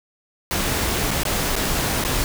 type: noise with dropouts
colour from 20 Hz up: pink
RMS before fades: -22 dBFS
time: 0.51-2.24 s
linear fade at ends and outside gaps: 0 ms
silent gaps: 1.108-1.113 / 1.234-1.252 / 1.555-1.564 / 2.039-2.049 s
effects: none